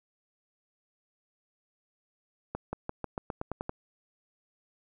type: accelerating click train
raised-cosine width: 1 ms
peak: -19 dBFS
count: 10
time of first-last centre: 2.55-3.694 s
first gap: 180 ms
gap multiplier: 0.91
effects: none